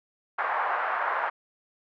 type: band-pass noise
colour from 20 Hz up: pink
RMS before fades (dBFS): -28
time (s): 0.38-1.3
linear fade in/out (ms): 10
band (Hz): 740 to 1600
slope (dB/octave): 24
effects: none